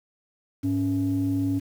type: tone pair together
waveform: sine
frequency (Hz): 104.15 / 278.8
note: G#2 / C#4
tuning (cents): +5 / +10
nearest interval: octave + perfect fourth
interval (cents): 1705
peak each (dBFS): -26 / -22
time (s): 0.63-1.6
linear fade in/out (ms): 20
effects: tanh soft clip ceiling -17 dBFS + 8-bit